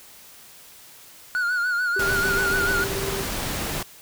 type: tone with vibrato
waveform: triangle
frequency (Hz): 1445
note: F#6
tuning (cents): -41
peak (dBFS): -19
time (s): 1.35-2.84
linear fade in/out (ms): 0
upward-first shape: sine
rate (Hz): 6.8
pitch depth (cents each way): 60
type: tone with tremolo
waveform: triangle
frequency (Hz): 392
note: G4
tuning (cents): 0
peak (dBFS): -25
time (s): 1.96-3.24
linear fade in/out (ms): 5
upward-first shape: square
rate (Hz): 18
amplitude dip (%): 50
type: noise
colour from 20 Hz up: pink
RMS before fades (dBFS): -28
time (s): 1.99-3.83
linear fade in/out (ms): 5
effects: white hiss -47 dBFS RMS until 4.01 s